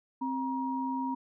sine tone pair together, 262.7 / 949.2 Hz, C4 / A#5, +7 / +31 cents, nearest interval octave + minor seventh, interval 2224 cents, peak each -32 / -33 dBFS, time 0.21-1.15 s, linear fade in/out 10 ms, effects none

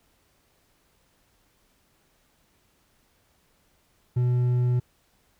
triangle tone with hard clipping, 123.47 Hz, B2, in tune, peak -21 dBFS, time 4.16-4.8 s, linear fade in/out 10 ms, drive 7 dB, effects pink hiss -66 dBFS RMS until 5.39 s

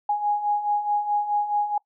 sine beating tone pair, 825 / 829.7 Hz, G#5 / G#5, -12 / -2 cents, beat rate 4.7 Hz, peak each -28 / -22 dBFS, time 0.09-1.78 s, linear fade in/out 5 ms, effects noise-tail reverb RT60 0.1 s tail -23 dB re dry

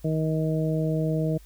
harmonic tone, 157.7 Hz, D#3, 24 cents sharp, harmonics 1 / 2 / 3 / 4, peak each -24 / -30 / -31 / -32 dBFS, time 0.04-1.38 s, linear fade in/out 10 ms, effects added 50 Hz sine -47 dBFS peak until 1.45 s + white hiss -58 dBFS RMS until 1.45 s

